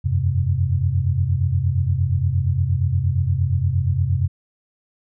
sine chord, F suspended second, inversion none, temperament equal with one note detuned, 87.31 / 95.87 / 130.81 Hz, F2 / G2 / C3, 0 / -38 / 0 cents, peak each -21 dBFS, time 0.04-4.28 s, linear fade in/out 20 ms, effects none

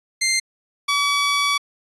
15% pulse tone pair in turn, 2093 / 1141.2 Hz, C7 / C#6, 0 / +50 cents, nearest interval major seventh, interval 1050 cents, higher first, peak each -11 dBFS, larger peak neither, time 0.21-0.4 / 0.88-1.58 s, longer second, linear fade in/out 10 ms, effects resampled to 22050 Hz

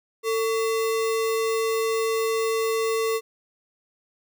sine tone with sample-and-hold, 447.8 Hz, A4, 30 cents sharp, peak -21 dBFS, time 0.23-3.21 s, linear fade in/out 50 ms, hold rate 1575 Hz, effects none

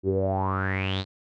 sawtooth tone with low-pass filter sweep, 95.5 Hz, G2, 45 cents flat, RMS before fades -26 dBFS, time 0.03-1.05 s, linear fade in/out 50 ms, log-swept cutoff 340 to 4300 Hz, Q 9.3, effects none

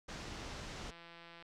pink low-pass noise, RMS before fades -46 dBFS, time 0.08-0.91 s, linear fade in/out 10 ms, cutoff 6600 Hz, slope 24 dB/octave
click train, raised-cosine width 0.3 ms, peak -38 dBFS, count 88, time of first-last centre 0.91-1.425 s, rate 169 Hz
effects none

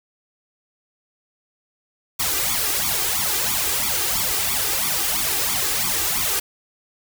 white noise with flanger, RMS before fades -22 dBFS, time 2.19-6.4 s, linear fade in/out 10 ms, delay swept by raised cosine 0.86 to 2.56 ms, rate 3 Hz, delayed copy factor +0.95, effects none

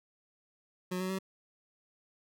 25% pulse tone with pitch steps, 182.4 / 186.34 / 190.37 Hz, F#3 / F#3 / F#3, -24 / +13 / +50 cents, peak -29 dBFS, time 0.91-1.189 s, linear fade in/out 10 ms, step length 93 ms, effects none

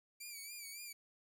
10% pulse tone with vibrato, 2323 Hz, D7, 20 cents flat, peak -38 dBFS, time 0.2-0.93 s, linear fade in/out 10 ms, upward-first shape sine, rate 3.6 Hz, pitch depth 74 cents each way, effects 12-bit

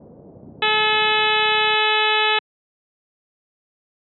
pink low-pass noise, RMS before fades -40 dBFS, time 0-1.27 s, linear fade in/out 5 ms, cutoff 590 Hz, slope 24 dB/octave
click train, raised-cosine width 5 ms, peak -29 dBFS, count 45, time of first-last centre 0.37-1.736 s, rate 32.2 Hz
harmonic tone, 430 Hz, A4, 40 cents flat, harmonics 1 / 2 / 3 / 4 / 5 / 6 / 7 / 8 / 9, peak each -25 / -22 / -25 / -24 / -27 / -22 / -25 / -25 / -28 dBFS, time 0.62-2.39 s, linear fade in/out 5 ms
effects high-pass 150 Hz 12 dB/octave

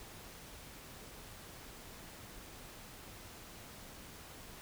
silence, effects pink hiss -52 dBFS RMS until 4.61 s

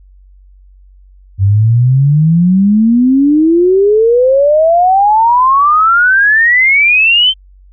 sine exponential sweep, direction up, 94.7 to 3136 Hz, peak -5 dBFS, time 1.38-7.34 s, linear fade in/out 50 ms, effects added 47 Hz sine -38 dBFS peak until 7.72 s

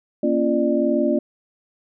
sine tone cluster, 235.2 / 277.4 / 342 / 596 Hz, A#3 / C#4 / F4 / D5, +16 / +1 / -36 / +25 cents, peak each -22 dBFS, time 0.23-1.19 s, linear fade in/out 5 ms, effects none

